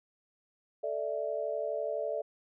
sine chord, A suspended fourth, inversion none, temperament equal, 440 / 587.3 / 659.3 Hz, A4 / D5 / E5, 0 / 0 / 0 cents, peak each -37 / -34 / -36 dBFS, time 0.83-2.22 s, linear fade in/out 10 ms, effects none

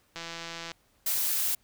click train, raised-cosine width 0.2 ms, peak -21 dBFS, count 94, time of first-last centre 0.16-0.717 s, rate 167 Hz
blue noise, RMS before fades -28 dBFS, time 1.06-1.55 s, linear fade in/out 5 ms
effects pink hiss -67 dBFS RMS until 1.63 s

